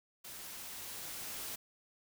white noise with level ramp, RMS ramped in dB -48 to -42 dBFS, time 0.24-1.56 s, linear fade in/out 10 ms, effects none

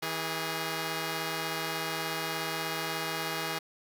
5% pulse tone pair together, 161.72 / 412.6 Hz, E3 / G#4, -33 / -11 cents, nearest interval octave + major third, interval 1622 cents, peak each -23 dBFS, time 0.02-3.59 s, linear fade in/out 10 ms, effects none

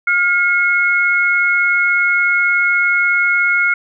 sine tone pair together, 1413.6 / 2177 Hz, F6 / C#7, +21 / -32 cents, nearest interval perfect fifth, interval 747 cents, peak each -14 dBFS, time 0.07-3.74 s, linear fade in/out 5 ms, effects none

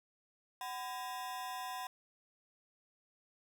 40% pulse ring-modulated tone, 880 Hz, A5, in tune, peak -36 dBFS, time 0.61-1.87 s, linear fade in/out 2 ms, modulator 130 Hz, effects none

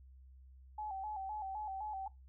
sine tone with vibrato, 810 Hz, G#5, 43 cents flat, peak -39 dBFS, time 0.78-2.08 s, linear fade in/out 5 ms, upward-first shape square, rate 3.9 Hz, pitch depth 85 cents each way, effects noise-tail reverb RT60 0.2 s tail -21 dB re dry + added 65 Hz sine -55 dBFS peak until 2.28 s

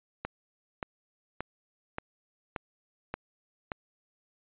click train, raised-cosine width 0.5 ms, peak -18 dBFS, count 7, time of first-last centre 0.25-3.718 s, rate 1.73 Hz, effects resampled to 8000 Hz

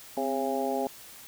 harmonic tone with a mistuned harmonic, 136 Hz, C#3, 33 cents flat, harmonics 2 / 3 / 4 / 5 / 6, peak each -33 / -33 / -33 / -33 / -33 dBFS, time 0.17-0.87 s, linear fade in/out 2 ms, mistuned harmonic 2, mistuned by -65 cents, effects white hiss -48 dBFS RMS until 1.27 s

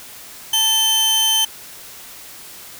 sawtooth tone pair together, 880 / 3096 Hz, A5 / G7, 0 / -22 cents, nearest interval octave + minor seventh, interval 2178 cents, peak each -23 / -11 dBFS, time 0.53-1.45 s, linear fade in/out 5 ms, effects white hiss -38 dBFS RMS until 2.79 s

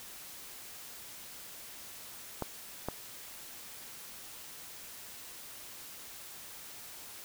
clicks, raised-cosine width 1 ms, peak -19 dBFS, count 2, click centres 2.423 / 2.886 s, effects white hiss -48 dBFS RMS until 7.24 s

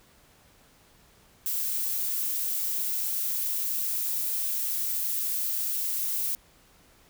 violet noise, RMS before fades -29 dBFS, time 1.46-6.35 s, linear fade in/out 0 ms, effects pink hiss -59 dBFS RMS until 7.09 s

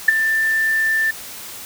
sine tone with ADSR envelope, 1777 Hz, A6, 17 cents sharp, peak -4 dBFS, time 0.08-1.11 s, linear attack 6 ms, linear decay 14 ms, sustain -11 dB, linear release 7 ms, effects white hiss -34 dBFS RMS until 1.65 s

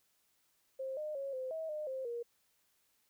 sine tone with pitch steps, 530 / 609 / 550 / 517 / 642 / 608 / 526 / 472.8 Hz, C5 / D#5 / C#5 / C5 / E5 / D#5 / C5 / A#4, +22 / -37 / -14 / -21 / -46 / -40 / +9 / +24 cents, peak -37 dBFS, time 0.79-2.23 s, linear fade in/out 10 ms, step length 180 ms, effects white hiss -75 dBFS RMS until 3.09 s

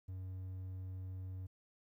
triangle tone, 93.2 Hz, F#2, 13 cents sharp, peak -40 dBFS, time 0.08-1.47 s, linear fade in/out 10 ms, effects 13-bit

